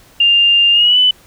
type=tone with pitch glide; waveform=sine; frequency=2800 to 3001 Hz; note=F7 to F#7; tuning=+4 to +24 cents; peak=-7 dBFS; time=0.2-1.11 s; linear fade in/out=5 ms; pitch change=+120 cents; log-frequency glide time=0.72-0.99 s; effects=pink hiss -46 dBFS RMS until 1.26 s